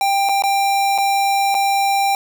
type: tone with dropouts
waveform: square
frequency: 791 Hz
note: G5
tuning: 15 cents sharp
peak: -15 dBFS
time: 0.01-2.15 s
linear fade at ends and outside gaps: 1 ms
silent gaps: 0.289-0.293 / 0.422-0.437 / 0.979-0.984 / 1.544-1.549 s
effects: none